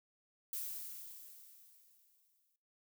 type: noise with exponential decay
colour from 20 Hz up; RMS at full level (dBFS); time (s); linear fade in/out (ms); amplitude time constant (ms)
violet; -40; 0.53-2.56; 2; 440
effects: noise-tail reverb RT60 0.4 s tail -18 dB re dry